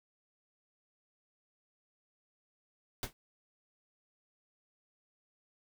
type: noise with exponential decay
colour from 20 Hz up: pink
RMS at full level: -32 dBFS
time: 3.03-3.13 s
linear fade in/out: 1 ms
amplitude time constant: 21 ms
effects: none